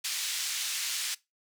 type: band-pass noise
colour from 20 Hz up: white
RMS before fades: -33 dBFS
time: 0.04-1.15 s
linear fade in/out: 10 ms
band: 2300 to 7000 Hz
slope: 12 dB/octave
effects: noise-tail reverb RT60 0.2 s tail -20 dB re dry